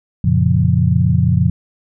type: chord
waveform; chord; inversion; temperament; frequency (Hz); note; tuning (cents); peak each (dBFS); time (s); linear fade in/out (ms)
sine; Gb major seventh; none; equal with one note detuned; 90.23 / 116.54 / 138.59 / 174.61; Gb2 / Bb2 / Db3 / F3; -43 / 0 / 0 / 0; -16; 0.24-1.5; 5
effects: none